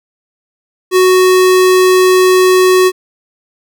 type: tone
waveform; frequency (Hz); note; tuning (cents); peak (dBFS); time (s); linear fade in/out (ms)
square; 370; F#4; 0; -6; 0.91-2.92; 50
effects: none